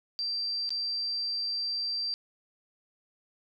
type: tone with dropouts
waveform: sine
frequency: 4699 Hz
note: D8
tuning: in tune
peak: -29 dBFS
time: 0.19-2.14 s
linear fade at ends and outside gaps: 0 ms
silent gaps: 0.692-0.705 s
effects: 11-bit